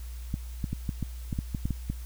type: clicks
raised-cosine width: 5 ms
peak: -17 dBFS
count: 11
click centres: 0.341 / 0.642 / 0.73 / 0.892 / 1.027 / 1.328 / 1.389 / 1.548 / 1.655 / 1.707 / 1.9 s
effects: added 60 Hz sine -36 dBFS peak until 2.05 s + white hiss -53 dBFS RMS until 2.05 s